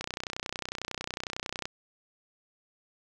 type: click train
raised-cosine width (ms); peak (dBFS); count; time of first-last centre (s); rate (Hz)
0.2; -16; 52; 0.01-1.655; 31
effects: none